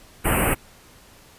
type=band-stop noise; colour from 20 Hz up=pink; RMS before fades=-20 dBFS; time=0.24-0.55 s; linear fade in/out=20 ms; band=2900 to 8200 Hz; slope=96 dB/octave; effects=pink hiss -50 dBFS RMS until 1.38 s + resampled to 32000 Hz